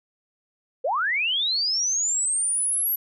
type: linear sweep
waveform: sine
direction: up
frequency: 459.9 to 11840 Hz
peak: -21 dBFS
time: 0.84-2.96 s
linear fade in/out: 10 ms
effects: none